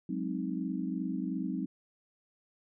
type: chord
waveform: sine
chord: Ab dominant seventh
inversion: third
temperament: equal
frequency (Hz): 185 / 207.7 / 261.6 / 311.1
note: Gb3 / Ab3 / C4 / Eb4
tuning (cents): 0 / 0 / 0 / 0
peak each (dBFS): -36 / -39 / -36 / -38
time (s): 0.09-1.66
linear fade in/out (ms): 5
effects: none